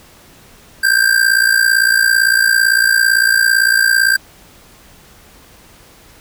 square tone with amplitude modulation, 1579 Hz, G6, 12 cents sharp, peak -7 dBFS, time 0.83-4.17 s, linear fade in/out 10 ms, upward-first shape sine, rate 57.8 Hz, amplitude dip 75%, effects pink hiss -44 dBFS RMS until 6.2 s

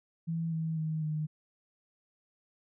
sine tone with pitch steps, 164.81 / 161.05 / 157.37 / 153.77 Hz, E3 / E3 / D#3 / D#3, 0 / -40 / +20 / -20 cents, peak -30 dBFS, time 0.27-1.27 s, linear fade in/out 20 ms, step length 250 ms, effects none

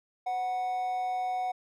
triangle tone with amplitude modulation, 740 Hz, F#5, in tune, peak -25 dBFS, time 0.26-1.52 s, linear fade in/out 10 ms, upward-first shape sine, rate 227 Hz, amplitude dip 35%, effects none

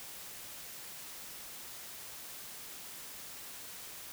silence, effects white hiss -47 dBFS RMS until 4.12 s

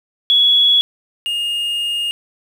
sine / triangle tone pair in turn, 3369 / 2840 Hz, G#7 / F7, +24 / +28 cents, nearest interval minor third, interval 296 cents, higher first, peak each -9 / -16 dBFS, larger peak first, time 0.3-0.81 / 1.26-2.11 s, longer second, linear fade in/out 0 ms, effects 7-bit

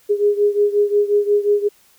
sine beating tone pair, 410 / 415.6 Hz, G#4 / G#4, -22 / +1 cents, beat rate 5.6 Hz, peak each -15 / -18 dBFS, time 0.09-1.69 s, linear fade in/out 20 ms, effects white hiss -54 dBFS RMS until 1.98 s

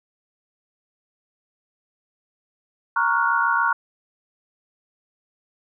sine chord, Gb major seventh, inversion first, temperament equal with one note detuned, 932.3 / 1108.7 / 1396.9 / 1463.8 Hz, Bb5 / Db6 / F6 / Gb6, 0 / 0 / 0 / -19 cents, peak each -23 dBFS, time 2.96-3.73 s, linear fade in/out 5 ms, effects none

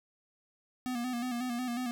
square tone with vibrato, 245.1 Hz, B3, 13 cents flat, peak -33 dBFS, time 0.86-1.91 s, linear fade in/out 0 ms, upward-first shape square, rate 5.5 Hz, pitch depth 52 cents each way, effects none

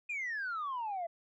sine exponential sweep, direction down, 2489 to 659.3 Hz, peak -33 dBFS, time 0.09-1.07 s, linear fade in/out 10 ms, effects tanh soft clip ceiling -32 dBFS

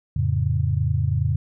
sine chord, F augmented, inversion none, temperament equal with one note detuned, 87.31 / 110 / 139.23 Hz, F2 / A2 / C#3, 0 / 0 / +8 cents, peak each -23 dBFS, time 0.16-1.36 s, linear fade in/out 5 ms, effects none

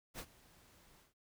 pink noise with ADSR envelope, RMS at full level -44 dBFS, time 0.14-1.14 s, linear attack 50 ms, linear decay 62 ms, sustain -21 dB, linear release 140 ms, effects noise-tail reverb RT60 0.1 s tail -25 dB re dry

